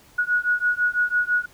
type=beating tone pair; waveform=sine; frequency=1455 / 1461 Hz; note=F#6 / F#6; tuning=-29 / -22 cents; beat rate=6 Hz; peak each=-22 dBFS; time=0.18-1.46 s; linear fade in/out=10 ms; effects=pink hiss -53 dBFS RMS until 1.53 s